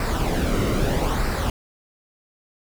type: noise with flanger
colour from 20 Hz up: brown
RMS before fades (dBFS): -22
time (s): 0-1.5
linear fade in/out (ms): 2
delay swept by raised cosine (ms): 0.3 to 1.21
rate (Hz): 0.78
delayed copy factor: -0.55
effects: none